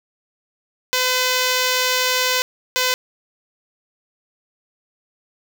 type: tone bursts at uneven times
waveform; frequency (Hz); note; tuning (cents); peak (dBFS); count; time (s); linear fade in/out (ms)
5% pulse; 507; B4; +45; -5; 2; 0.93-2.42 / 2.76-2.94; 0
effects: none